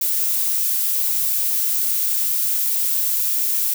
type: noise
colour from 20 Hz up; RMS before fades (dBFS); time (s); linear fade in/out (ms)
violet; -20; 0.01-3.74; 5
effects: none